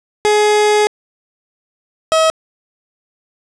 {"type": "tone pair in turn", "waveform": "30% pulse", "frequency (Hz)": [420.4, 640.4], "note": ["G#4", "D#5"], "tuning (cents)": [21, 50], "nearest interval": "perfect fifth", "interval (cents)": 729, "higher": "second", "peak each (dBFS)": -7, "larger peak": "neither", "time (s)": [[0.25, 0.87], [2.12, 2.3]], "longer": "first", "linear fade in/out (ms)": 0, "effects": ["resampled to 22050 Hz", "7-bit"]}